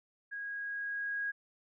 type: tone with level ramp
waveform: sine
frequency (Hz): 1644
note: G#6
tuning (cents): -18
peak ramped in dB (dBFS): -38 to -32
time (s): 0.31-1.32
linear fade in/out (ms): 20
effects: none